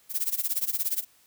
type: noise with tremolo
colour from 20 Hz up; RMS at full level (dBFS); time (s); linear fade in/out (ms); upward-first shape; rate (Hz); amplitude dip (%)
violet; -25; 0.09-1.05; 50; sine; 17; 90
effects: white hiss -61 dBFS RMS until 1.26 s